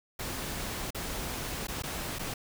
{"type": "noise with dropouts", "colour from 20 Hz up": "pink", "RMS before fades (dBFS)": -36, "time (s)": [0.19, 2.34], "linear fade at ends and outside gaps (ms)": 5, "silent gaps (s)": [[0.906, 0.946], [1.671, 1.683], [1.823, 1.835], [2.187, 2.192]], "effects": []}